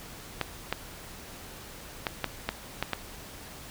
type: clicks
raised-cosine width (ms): 0.3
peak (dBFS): -11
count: 7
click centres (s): 0.413 / 0.726 / 2.068 / 2.243 / 2.49 / 2.826 / 2.933
effects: pink hiss -45 dBFS RMS until 3.7 s